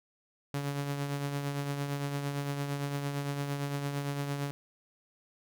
sawtooth tone with tremolo, 141.9 Hz, C#3, 41 cents sharp, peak -26 dBFS, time 0.54-4.51 s, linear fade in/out 0 ms, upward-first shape triangle, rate 8.8 Hz, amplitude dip 50%, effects none

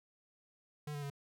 square tone with pitch steps, 148.8 / 144.9 / 141.1 Hz, D3 / D3 / C#3, +23 / -23 / +31 cents, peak -40 dBFS, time 0.87-1.101 s, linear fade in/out 5 ms, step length 77 ms, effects none

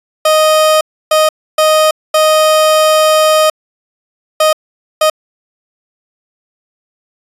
30% pulse tone bursts at uneven times, 622.3 Hz, D#5, in tune, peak -4 dBFS, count 6, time 0.25-0.81 / 1.11-1.29 / 1.58-1.91 / 2.14-3.5 / 4.4-4.53 / 5.01-5.1 s, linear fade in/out 5 ms, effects resampled to 32000 Hz

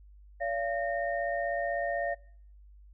sine tone cluster, 570 / 686 / 1837 Hz, C#5 / F5 / A#6, +48 / -31 / -26 cents, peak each -33 / -32 / -36 dBFS, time 0.4-2.15 s, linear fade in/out 20 ms, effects noise-tail reverb RT60 0.6 s tail -23 dB re dry + added 50 Hz sine -51 dBFS peak until 2.93 s

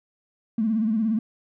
triangle tone with vibrato, 220 Hz, A3, in tune, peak -16 dBFS, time 0.58-1.19 s, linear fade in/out 5 ms, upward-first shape sine, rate 17 Hz, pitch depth 91 cents each way, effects tanh soft clip ceiling -18 dBFS

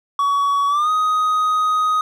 triangle tone with pitch glide, 1128 to 1251.6 Hz, C#6 to D#6, +30 to +10 cents, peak -13 dBFS, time 0.19-2.01 s, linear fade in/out 2 ms, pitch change +180 cents, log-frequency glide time 0.68-0.9 s, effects none

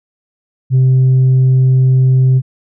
sine tone, 130 Hz, C3, 11 cents flat, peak -4 dBFS, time 0.7-2.42 s, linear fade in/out 50 ms, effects tanh soft clip ceiling -5 dBFS

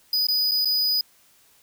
square tone with dropouts, 4965 Hz, D#8, 5 cents flat, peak -20 dBFS, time 0.13-1.01 s, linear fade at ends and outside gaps 2 ms, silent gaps 0.269-0.285 / 0.512-0.517 / 0.648-0.655 s, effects white hiss -58 dBFS RMS until 1.62 s

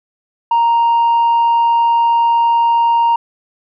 sine tone, 932.3 Hz, A#5, in tune, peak -7 dBFS, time 0.51-3.16 s, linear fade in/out 5 ms, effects tanh soft clip ceiling -8 dBFS

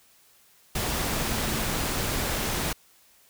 sine tone in noise, 222.7 Hz, A3, 21 cents sharp, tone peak -37 dBFS, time 1.11-1.64 s, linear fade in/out 5 ms, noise pink, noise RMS -28 dBFS, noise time 0.75-2.73 s, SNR -12 dB, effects white hiss -59 dBFS RMS until 3.29 s

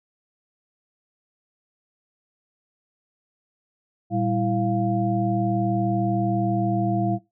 sine tone cluster, 116.5 / 196.2 / 330.1 / 697 Hz, A#2 / G3 / E4 / F5, -1 / +2 / +2 / -4 cents, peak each -26 dBFS, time 4.1-7.19 s, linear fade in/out 50 ms, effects noise-tail reverb RT60 0.2 s tail -17 dB re dry

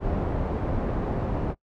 pink low-pass noise, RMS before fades -27 dBFS, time 0-1.55 s, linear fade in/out 50 ms, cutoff 740 Hz, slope 12 dB/octave, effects noise-tail reverb RT60 0.1 s tail -21 dB re dry

